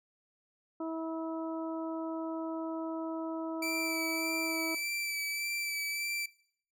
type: harmonic tone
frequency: 324.2 Hz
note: E4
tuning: 29 cents flat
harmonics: 1 / 2 / 3 / 4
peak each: -35 / -41 / -45 / -47 dBFS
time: 0.8-4.75 s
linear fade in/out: 5 ms
type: tone with vibrato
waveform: sawtooth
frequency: 2323 Hz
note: D7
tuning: 20 cents flat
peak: -30 dBFS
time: 3.62-6.26 s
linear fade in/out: 5 ms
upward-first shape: sine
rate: 1.7 Hz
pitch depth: 19 cents each way
effects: noise-tail reverb RT60 0.6 s tail -21 dB re dry